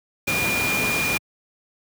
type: tone in noise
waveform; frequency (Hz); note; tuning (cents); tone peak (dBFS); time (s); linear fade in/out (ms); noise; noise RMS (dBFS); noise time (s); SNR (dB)
sine; 2416; D7; +48; -22; 0.27-1.18; 10; pink; -25; 0.27-1.18; 0
effects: high-pass 100 Hz 12 dB/octave